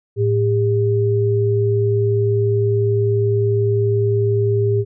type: tone pair together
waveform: sine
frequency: 110 / 401.4 Hz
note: A2 / G4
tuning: 0 / +41 cents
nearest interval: octave + minor seventh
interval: 2241 cents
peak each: -16 / -17 dBFS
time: 0.16-4.85 s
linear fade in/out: 50 ms
effects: none